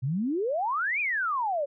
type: exponential two-way sweep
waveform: sine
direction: up then down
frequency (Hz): 120 to 2511 to 543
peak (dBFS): -25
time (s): 0.02-1.66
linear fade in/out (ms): 20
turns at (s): 1
effects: none